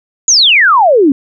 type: exponential sweep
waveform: sine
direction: down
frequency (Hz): 6950 to 258.2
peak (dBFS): -4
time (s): 0.28-1.12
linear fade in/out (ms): 2
effects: none